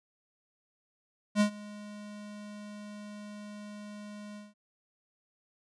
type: tone with ADSR envelope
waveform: square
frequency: 208 Hz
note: G#3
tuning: 3 cents sharp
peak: -21 dBFS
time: 1.35-4.54 s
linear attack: 56 ms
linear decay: 94 ms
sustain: -22 dB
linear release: 180 ms
effects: resampled to 22050 Hz